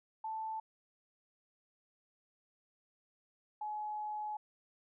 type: tone pair in turn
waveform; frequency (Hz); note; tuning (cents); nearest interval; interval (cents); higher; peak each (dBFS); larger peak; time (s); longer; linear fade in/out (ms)
sine; 880 / 846.9; A5 / G#5; 0 / +34; minor second; 66; first; -37 / -37; neither; 0.24-0.6 / 3.61-4.37; second; 5
effects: none